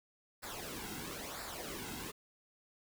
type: noise with flanger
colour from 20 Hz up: pink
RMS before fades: -44 dBFS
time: 0.42-2.12 s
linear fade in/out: 20 ms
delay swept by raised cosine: 0.32 to 1.72 ms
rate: 1 Hz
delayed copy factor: -0.65
effects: none